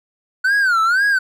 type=tone with vibrato; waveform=triangle; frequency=1476 Hz; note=F#6; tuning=5 cents flat; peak=-11 dBFS; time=0.44-1.19 s; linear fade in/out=10 ms; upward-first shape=sine; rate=2 Hz; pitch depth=200 cents each way; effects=none